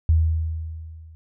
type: tone with level ramp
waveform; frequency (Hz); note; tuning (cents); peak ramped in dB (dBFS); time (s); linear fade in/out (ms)
sine; 80.3; E2; -45; -12 to -42; 0.09-1.15; 0
effects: none